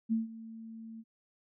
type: tone with ADSR envelope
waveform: sine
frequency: 224.7 Hz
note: A3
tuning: 37 cents sharp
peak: -25 dBFS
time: 0.09-1.04 s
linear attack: 32 ms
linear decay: 150 ms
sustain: -18 dB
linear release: 43 ms
effects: none